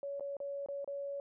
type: tone with dropouts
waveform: sine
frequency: 562 Hz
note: C#5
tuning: 24 cents sharp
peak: -37 dBFS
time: 0.03-1.2 s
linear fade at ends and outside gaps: 1 ms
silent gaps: 0.197-0.207 / 0.368-0.402 / 0.661-0.686 / 0.845-0.876 s
effects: none